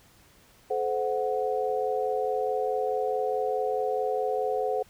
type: tone cluster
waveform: sine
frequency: 431.3 / 516 / 738 Hz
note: A4 / C5 / F#5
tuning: -35 / -24 / -5 cents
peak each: -29 / -29 / -30 dBFS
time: 0.7-4.83 s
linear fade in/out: 10 ms
effects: pink hiss -58 dBFS RMS until 4.89 s